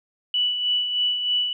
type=tone with tremolo; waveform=sine; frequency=2960 Hz; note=F#7; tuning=in tune; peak=-18 dBFS; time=0.34-1.53 s; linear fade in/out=2 ms; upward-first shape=sine; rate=3.2 Hz; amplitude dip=50%; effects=none